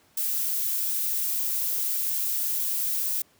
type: noise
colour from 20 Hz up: violet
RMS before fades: -27 dBFS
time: 0.17-3.22 s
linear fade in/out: 5 ms
effects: pink hiss -61 dBFS RMS until 3.39 s + high-pass 100 Hz 12 dB/octave